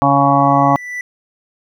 harmonic tone, 139.8 Hz, C#3, 15 cents sharp, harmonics 1 / 2 / 4 / 5 / 6 / 7 / 8, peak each -18 / -16 / -20 / -16 / -15 / -21 / -15 dBFS, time 0.02-0.76 s, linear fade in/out 0 ms
triangle tone with exponential growth, 1975.5 Hz, B6, in tune, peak -18 dBFS, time 0.04-1.01 s, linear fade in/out 2 ms, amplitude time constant 210 ms
effects none

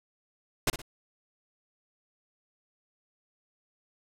pink noise with echo, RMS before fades -25 dBFS, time 0.67-0.7 s, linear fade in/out 2 ms, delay 59 ms, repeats 2, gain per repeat -10 dB, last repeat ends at 0.818 s, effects low-pass 12000 Hz 12 dB/octave

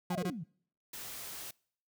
sine exponential sweep, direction down, 932.3 to 141.4 Hz, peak -38 dBFS, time 0.1-0.44 s, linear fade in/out 10 ms
40% pulse tone bursts, 179.9 Hz, F#3, 48 cents flat, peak -31 dBFS, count 3, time 0.1-0.302 s, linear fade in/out 5 ms, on 54 ms, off 20 ms
white noise, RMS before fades -44 dBFS, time 0.93-1.51 s, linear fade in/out 5 ms
effects noise-tail reverb RT60 0.6 s tail -26 dB re dry

